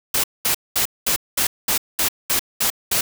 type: noise bursts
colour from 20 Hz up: white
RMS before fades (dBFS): -19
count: 10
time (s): 0.14-3.01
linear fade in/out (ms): 5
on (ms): 98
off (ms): 210
effects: none